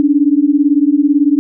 sine beating tone pair, 280.5 / 298.5 Hz, C#4 / D4, +21 / +28 cents, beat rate 18 Hz, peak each -11 dBFS, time 0-1.39 s, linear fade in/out 0 ms, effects none

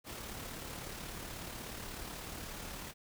pink noise with amplitude modulation, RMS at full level -43 dBFS, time 0.04-2.94 s, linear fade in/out 50 ms, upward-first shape sine, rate 36.4 Hz, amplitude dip 35%, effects none

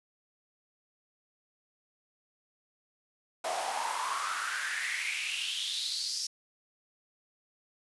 pink noise with high-pass filter sweep, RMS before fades -34 dBFS, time 3.44-6.27 s, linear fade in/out 5 ms, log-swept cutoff 660 to 5400 Hz, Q 6.3, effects resampled to 24000 Hz

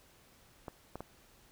clicks, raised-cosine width 1 ms, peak -27 dBFS, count 3, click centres 0.682 / 0.956 / 1.006 s, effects pink hiss -63 dBFS RMS until 1.51 s

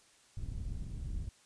pink low-pass noise, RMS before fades -39 dBFS, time 0.37-1.29 s, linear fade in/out 5 ms, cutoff 110 Hz, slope 12 dB/octave, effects white hiss -64 dBFS RMS until 1.45 s + resampled to 22050 Hz

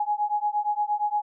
sine beating tone pair, 830.6 / 839.2 Hz, G#5 / G#5, 0 / +18 cents, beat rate 8.6 Hz, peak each -26 dBFS, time 0-1.22 s, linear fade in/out 5 ms, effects none

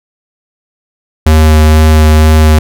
square tone with vibrato, 77.78 Hz, D#2, in tune, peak -3 dBFS, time 1.26-2.59 s, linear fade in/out 5 ms, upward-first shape sine, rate 2.1 Hz, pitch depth 11 cents each way, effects none

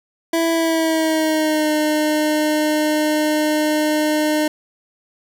25% pulse tone with pitch glide, 330.6 to 304.9 Hz, E4 to D#4, +5 to -35 cents, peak -12 dBFS, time 0.33-4.48 s, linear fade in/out 5 ms, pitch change -140 cents, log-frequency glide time 0.52-1.71 s, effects 9-bit

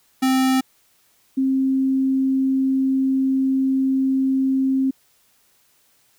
square / sine tone pair in turn, 261.6 / 265.9 Hz, C4 / C4, 0 / +28 cents, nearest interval unison, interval 28 cents, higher second, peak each -16 dBFS, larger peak neither, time 0.22-0.61 / 1.37-4.91 s, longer second, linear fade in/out 10 ms, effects white hiss -60 dBFS RMS until 6.18 s

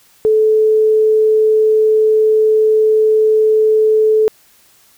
sine tone, 434.2 Hz, A4, 23 cents flat, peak -8 dBFS, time 0.25-4.28 s, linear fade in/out 0 ms, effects white hiss -50 dBFS RMS until 4.97 s

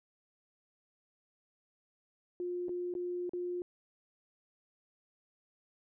sine tone with dropouts, 355.1 Hz, F4, 29 cents sharp, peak -34 dBFS, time 2.4-3.62 s, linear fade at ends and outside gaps 1 ms, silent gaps 2.684-2.692 / 2.939-2.951 / 3.294-3.334 s, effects none

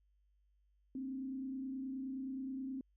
sine tone with frequency modulation, 264.6 Hz, C4, 20 cents sharp, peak -39 dBFS, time 0.95-2.81 s, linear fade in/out 2 ms, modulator 29.5 Hz, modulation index 0.47, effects added 50 Hz sine -70 dBFS peak until 2.96 s

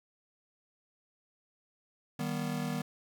square chord, Eb augmented, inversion none, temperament just, 155.56 / 194.45 / 243.1 Hz, Eb3 / G3 / B3, 0 / -14 / -27 cents, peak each -37 / -39 / -37 dBFS, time 2.19-2.82 s, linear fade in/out 5 ms, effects 10-bit

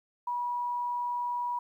sine tone, 970 Hz, B5, 31 cents flat, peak -29 dBFS, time 0.27-1.59 s, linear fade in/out 5 ms, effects 11-bit

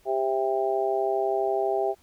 harmonic tone, 132.2 Hz, C3, 18 cents sharp, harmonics 3 / 4 / 5 / 6, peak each -26 / -35 / -27 / -29 dBFS, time 0.05-1.95 s, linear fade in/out 50 ms, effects pink hiss -61 dBFS RMS until 2.02 s

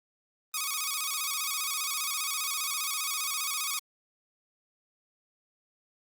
5% pulse tone with vibrato, 1183 Hz, D6, 12 cents sharp, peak -18 dBFS, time 0.54-3.79 s, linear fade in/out 2 ms, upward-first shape square, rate 15 Hz, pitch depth 92 cents each way, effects Opus 24 kbps

